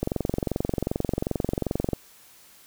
click train, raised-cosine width 2 ms, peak -11 dBFS, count 44, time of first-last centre 0.03-1.933 s, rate 22.6 Hz, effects white hiss -53 dBFS RMS until 2.66 s

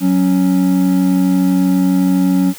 triangle tone pair together, 185.01 / 277.2 Hz, F#3 / C#4, 0 / 0 cents, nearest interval perfect fifth, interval 700 cents, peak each -11 dBFS, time 0-2.54 s, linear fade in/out 50 ms, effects white hiss -35 dBFS RMS until 2.58 s

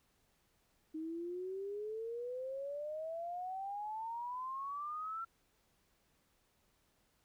sine exponential sweep, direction up, 311.1 to 1359 Hz, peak -39 dBFS, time 0.94-5.25 s, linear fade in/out 10 ms, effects pink hiss -75 dBFS RMS until 7.24 s

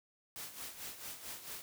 white noise with tremolo, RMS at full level -44 dBFS, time 0.36-1.62 s, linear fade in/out 0 ms, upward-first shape sine, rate 4.5 Hz, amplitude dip 65%, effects none

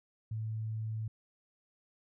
sine tone, 110 Hz, A2, in tune, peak -34 dBFS, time 0.31-1.08 s, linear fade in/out 5 ms, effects none

